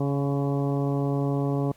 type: harmonic tone with a mistuned harmonic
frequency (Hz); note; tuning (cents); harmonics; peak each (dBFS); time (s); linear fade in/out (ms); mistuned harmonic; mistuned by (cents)
140.1; C#3; +19; 1 / 2 / 3 / 4 / 5 / 6 / 7 / 8; -25 / -28 / -31 / -35 / -37 / -41 / -42 / -44; 0-1.72; 5; 7; +41
effects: pink hiss -59 dBFS RMS until 1.76 s + AAC 64 kbps